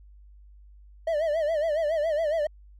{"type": "tone with vibrato", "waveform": "triangle", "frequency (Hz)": 624, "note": "D#5", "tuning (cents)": 5, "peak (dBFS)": -21, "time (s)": [1.07, 2.47], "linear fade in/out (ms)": 5, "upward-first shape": "sine", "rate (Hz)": 7.2, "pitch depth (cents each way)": 120, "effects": ["added 50 Hz sine -48 dBFS peak until 2.79 s"]}